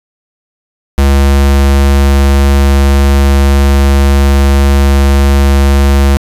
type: tone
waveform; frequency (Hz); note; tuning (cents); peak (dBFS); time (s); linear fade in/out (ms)
square; 69.3; C#2; 0; -5; 0.98-6.17; 0
effects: resampled to 32000 Hz + 7-bit